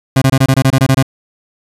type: tone bursts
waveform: 30% pulse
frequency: 133.2 Hz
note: C3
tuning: 31 cents sharp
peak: -4 dBFS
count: 11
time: 0.16-1.027 s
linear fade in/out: 5 ms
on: 57 ms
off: 24 ms
effects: resampled to 32000 Hz